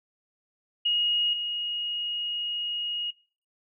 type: tone with level steps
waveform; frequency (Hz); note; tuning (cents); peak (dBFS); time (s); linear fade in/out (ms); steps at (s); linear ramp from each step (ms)
sine; 2877; F#7; -49; -21 / -27; 0.85-3.11; 10; 1.33; 5
effects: noise-tail reverb RT60 0.4 s tail -21 dB re dry